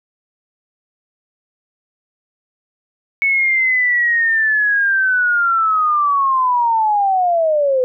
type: linear sweep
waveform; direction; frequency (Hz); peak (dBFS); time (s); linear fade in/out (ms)
sine; down; 2217 to 498.2; -12; 3.22-7.84; 0
effects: none